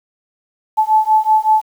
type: beating tone pair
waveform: sine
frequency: 865 / 870.3 Hz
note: A5 / A5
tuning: -30 / -19 cents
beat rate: 5.3 Hz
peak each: -13 dBFS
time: 0.77-1.62 s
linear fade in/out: 20 ms
effects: 7-bit